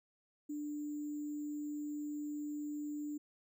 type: tone with sample-and-hold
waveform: sine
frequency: 295.9 Hz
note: D4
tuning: 13 cents sharp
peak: -38 dBFS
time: 0.49-3.18 s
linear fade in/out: 10 ms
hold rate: 7350 Hz
effects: none